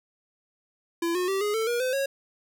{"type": "tone with pitch steps", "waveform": "square", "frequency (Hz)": [337.6, 361.8, 387.8, 415.6, 445.5, 477.4, 511.7, 548.4], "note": ["E4", "F#4", "G4", "G#4", "A4", "A#4", "C5", "C#5"], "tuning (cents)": [41, -39, -19, 1, 22, 41, -39, -19], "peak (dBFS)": -25, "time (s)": [1.02, 2.06], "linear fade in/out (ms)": 5, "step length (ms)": 130, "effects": []}